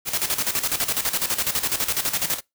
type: noise with tremolo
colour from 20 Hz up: white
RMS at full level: -22 dBFS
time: 0.05-2.41 s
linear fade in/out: 50 ms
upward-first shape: square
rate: 12 Hz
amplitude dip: 70%
effects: noise-tail reverb RT60 0.2 s tail -25 dB re dry